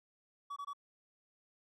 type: tone bursts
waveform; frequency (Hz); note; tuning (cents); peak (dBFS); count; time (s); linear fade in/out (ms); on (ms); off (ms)
triangle; 1137; C#6; +44; -38; 3; 0.5-0.734; 10; 64; 21
effects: none